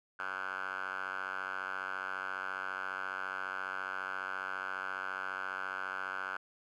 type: tone with band-pass filter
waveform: 5% pulse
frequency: 94.6 Hz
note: F#2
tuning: 39 cents sharp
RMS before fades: -39 dBFS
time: 0.19-6.37 s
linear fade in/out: 5 ms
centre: 1500 Hz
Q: 8.7
effects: none